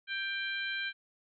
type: harmonic tone with a mistuned harmonic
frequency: 788 Hz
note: G5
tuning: 9 cents sharp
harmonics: 2 / 3 / 4 / 5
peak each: -35 / -39 / -41 / -43 dBFS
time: 0.07-0.93 s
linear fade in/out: 50 ms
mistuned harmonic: 5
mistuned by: +22 cents
effects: none